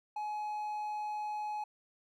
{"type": "tone", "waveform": "triangle", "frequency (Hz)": 844, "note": "G#5", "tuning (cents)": 28, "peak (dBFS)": -33, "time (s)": [0.16, 1.64], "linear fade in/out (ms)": 5, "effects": []}